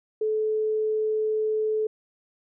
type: tone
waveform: sine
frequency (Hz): 432.8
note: A4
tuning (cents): -29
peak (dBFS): -22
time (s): 0.21-1.87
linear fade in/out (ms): 5
effects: none